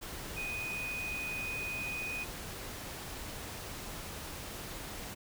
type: tone in noise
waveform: sine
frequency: 2489 Hz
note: D#7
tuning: in tune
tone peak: -36 dBFS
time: 0.36-2.25 s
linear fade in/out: 20 ms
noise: pink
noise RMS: -43 dBFS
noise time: 0.01-5.15 s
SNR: +4 dB
effects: none

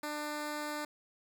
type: tone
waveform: 10% pulse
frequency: 298.5 Hz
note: D4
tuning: 28 cents sharp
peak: -28 dBFS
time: 0.03-0.85 s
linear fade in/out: 5 ms
effects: none

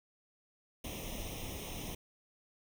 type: noise with comb filter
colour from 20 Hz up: pink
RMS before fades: -42 dBFS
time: 0.84-1.95 s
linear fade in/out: 5 ms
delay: 0.33 ms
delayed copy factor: +0.85
effects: none

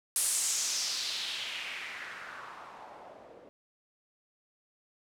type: noise with low-pass filter sweep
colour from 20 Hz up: blue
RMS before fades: -36 dBFS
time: 0.16-3.49 s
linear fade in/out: 0 ms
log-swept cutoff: 10000 to 480 Hz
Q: 2.6
effects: none

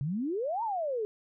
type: exponential two-way sweep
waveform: sine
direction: up then down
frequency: 130.7 to 950 to 410.2 Hz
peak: -29 dBFS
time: 0.01-1.05 s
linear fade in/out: 0 ms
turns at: 0.63 s
effects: none

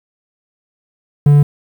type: tone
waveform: triangle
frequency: 145.1 Hz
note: D3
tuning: 21 cents flat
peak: -3 dBFS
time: 1.26-1.43 s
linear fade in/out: 5 ms
effects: 7-bit

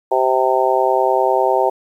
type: harmonic tone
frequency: 130 Hz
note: C3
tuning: 11 cents flat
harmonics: 3 / 4 / 5 / 6 / 7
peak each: -19 / -19 / -19 / -19 / -19 dBFS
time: 0.11-1.7 s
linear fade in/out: 10 ms
effects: 8-bit

